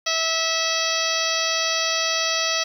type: harmonic tone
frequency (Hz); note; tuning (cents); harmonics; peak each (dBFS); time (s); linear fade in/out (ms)
651; E5; -22; 1 / 2 / 3 / 4 / 5 / 6 / 7 / 8 / 9; -29 / -29 / -29 / -29 / -29 / -29 / -29 / -29 / -29; 0.06-2.64; 10
effects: 8-bit